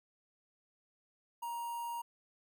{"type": "tone with notch filter", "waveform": "square", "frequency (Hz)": 941, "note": "A#5", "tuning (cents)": 16, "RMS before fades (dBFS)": -40, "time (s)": [1.42, 2.02], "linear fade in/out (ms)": 10, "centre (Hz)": 4100, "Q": 0.51, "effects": []}